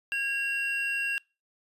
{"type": "tone pair together", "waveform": "triangle", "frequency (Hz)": [1632.8, 2746], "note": ["G#6", "F7"], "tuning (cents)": [-30, -30], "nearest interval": "major sixth", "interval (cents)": 900, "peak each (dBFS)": [-30, -27], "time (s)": [0.12, 1.18], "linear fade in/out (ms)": 0, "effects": ["noise-tail reverb RT60 0.3 s tail -26 dB re dry", "resampled to 32000 Hz"]}